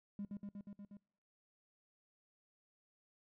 triangle tone with echo, 202.6 Hz, G#3, 43 cents flat, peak -37 dBFS, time 0.19-0.25 s, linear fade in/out 2 ms, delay 120 ms, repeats 6, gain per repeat -2 dB, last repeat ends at 0.97 s, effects noise-tail reverb RT60 0.6 s tail -25 dB re dry + tanh soft clip ceiling -37 dBFS

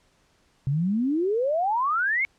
sine exponential sweep, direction up, 130.81 to 2237 Hz, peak -21 dBFS, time 0.67-2.25 s, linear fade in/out 0 ms, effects pink hiss -64 dBFS RMS until 2.38 s + low-pass 8000 Hz 12 dB/octave

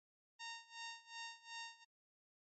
10% pulse tone with tremolo, 922 Hz, A#5, 19 cents flat, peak -37 dBFS, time 0.39-1.85 s, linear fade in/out 20 ms, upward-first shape sine, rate 2.7 Hz, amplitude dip 90%, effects MP3 32 kbps

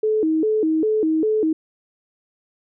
sine tone with vibrato, 370 Hz, F#4, in tune, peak -16 dBFS, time 0.03-1.53 s, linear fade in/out 5 ms, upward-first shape square, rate 2.5 Hz, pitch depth 270 cents each way, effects none

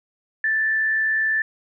sine tone with frequency modulation, 1760 Hz, A6, in tune, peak -18 dBFS, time 0.44-1.42 s, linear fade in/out 2 ms, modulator 75.8 Hz, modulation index 0.31, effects none

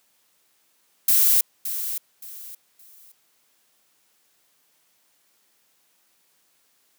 violet noise with echo, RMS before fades -17 dBFS, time 1.08-1.41 s, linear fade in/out 5 ms, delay 570 ms, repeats 3, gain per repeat -11 dB, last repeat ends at 3.12 s, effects white hiss -65 dBFS RMS until 6.98 s + high-pass 150 Hz 12 dB/octave

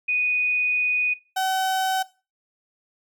sine / 35% pulse tone pair in turn, 2481 / 759.2 Hz, D#7 / F#5, -6 / +44 cents, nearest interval octave + major sixth, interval 2050 cents, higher first, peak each -20 dBFS, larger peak neither, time 0.08-1.14 / 1.36-2.03 s, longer first, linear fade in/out 10 ms, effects noise-tail reverb RT60 0.3 s tail -18 dB re dry

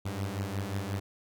sawtooth beating tone pair, 95.9 / 101.5 Hz, G2 / G#2, -37 / -39 cents, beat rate 5.6 Hz, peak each -31 / -31 dBFS, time 0.05-1 s, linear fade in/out 10 ms, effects none

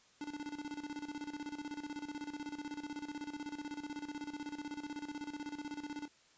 square tone with tremolo, 293.7 Hz, D4, in tune, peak -40 dBFS, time 0.21-6.08 s, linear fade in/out 2 ms, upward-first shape square, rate 16 Hz, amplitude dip 75%, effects white hiss -66 dBFS RMS until 6.37 s + resampled to 16000 Hz

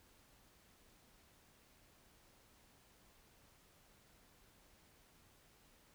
silence, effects pink hiss -68 dBFS RMS until 5.94 s

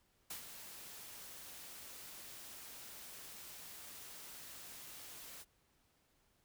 white noise with ADSR envelope, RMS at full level -44 dBFS, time 0.3-5.45 s, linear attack 7 ms, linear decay 100 ms, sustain -8 dB, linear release 39 ms, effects pink hiss -75 dBFS RMS until 6.44 s

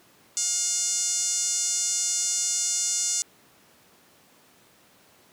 5% pulse tone with band-pass filter, 711 Hz, F5, 31 cents sharp, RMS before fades -26 dBFS, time 0.37-3.22 s, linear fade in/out 0 ms, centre 6900 Hz, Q 4.2, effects pink hiss -57 dBFS RMS until 5.32 s + high-pass 150 Hz 12 dB/octave

